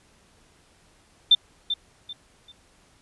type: tone with echo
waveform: sine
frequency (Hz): 3564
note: A7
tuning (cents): +22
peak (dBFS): -11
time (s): 1.31-1.35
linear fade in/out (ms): 5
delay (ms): 390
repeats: 3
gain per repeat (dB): -11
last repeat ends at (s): 2.52
effects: pink hiss -59 dBFS RMS until 3.01 s + resampled to 24000 Hz